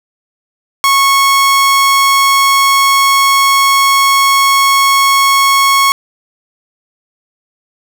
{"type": "tone", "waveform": "sawtooth", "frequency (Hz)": 1100, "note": "C#6", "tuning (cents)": -14, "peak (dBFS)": -3, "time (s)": [0.84, 5.92], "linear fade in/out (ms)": 0, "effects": []}